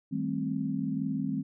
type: chord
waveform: sine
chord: A half-diminished seventh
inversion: second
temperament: just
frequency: 158.4 / 198 / 220 / 264 Hz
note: Eb3 / G3 / A3 / C4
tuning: +31 / +18 / 0 / +16 cents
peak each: -35 / -34 / -36 / -32 dBFS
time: 0.11-1.43 s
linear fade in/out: 20 ms
effects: none